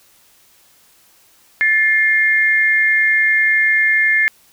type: tone pair together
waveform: sine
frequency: 1752.3 / 2122 Hz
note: A6 / C7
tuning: -8 / +24 cents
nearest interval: minor third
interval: 332 cents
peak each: -14 dBFS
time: 1.61-4.28 s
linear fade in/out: 0 ms
effects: white hiss -52 dBFS RMS until 4.52 s